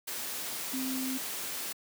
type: tone in noise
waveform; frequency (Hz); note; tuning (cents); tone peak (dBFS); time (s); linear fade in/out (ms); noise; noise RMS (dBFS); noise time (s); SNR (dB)
sine; 261; C4; -4; -32; 0.73-1.18; 10; white; -37; 0.07-1.73; +2
effects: high-pass 150 Hz 12 dB/octave